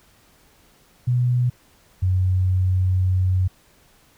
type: tone pair in turn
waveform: sine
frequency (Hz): 123.47 / 92.5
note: B2 / F#2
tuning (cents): 0 / 0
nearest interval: perfect fourth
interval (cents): 500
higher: first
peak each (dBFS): -16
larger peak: neither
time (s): 1.07-1.5 / 2.02-3.48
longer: second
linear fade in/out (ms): 10
effects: pink hiss -56 dBFS RMS until 4.17 s